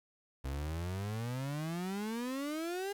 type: exponential sweep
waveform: 35% pulse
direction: up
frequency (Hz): 64.9 to 410.1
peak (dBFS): -34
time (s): 0.44-2.93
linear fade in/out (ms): 10
effects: 10-bit

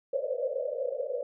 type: band-pass noise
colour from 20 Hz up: pink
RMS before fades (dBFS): -32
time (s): 0.13-1.23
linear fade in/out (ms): 2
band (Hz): 490 to 590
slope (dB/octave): 96
effects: none

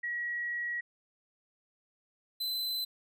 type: tone pair in turn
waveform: sine / 45% pulse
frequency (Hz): 1914 / 4037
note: A#6 / B7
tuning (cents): +45 / +37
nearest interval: octave + minor second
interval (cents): 1292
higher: second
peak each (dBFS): -32 / -31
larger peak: second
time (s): 0.03-0.81 / 2.4-2.85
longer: first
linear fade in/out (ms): 10
effects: none

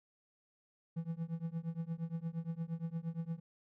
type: tone with tremolo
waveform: triangle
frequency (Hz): 165.4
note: E3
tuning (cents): +6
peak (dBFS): -31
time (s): 0.96-3.4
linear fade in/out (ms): 10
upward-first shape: triangle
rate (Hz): 8.6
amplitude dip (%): 100
effects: none

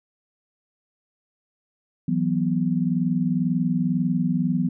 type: chord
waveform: sine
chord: E suspended second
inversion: none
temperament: equal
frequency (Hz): 164.81 / 185 / 246.9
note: E3 / F#3 / B3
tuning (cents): 0 / 0 / 0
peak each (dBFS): -24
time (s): 2.08-4.69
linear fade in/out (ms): 5
effects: none

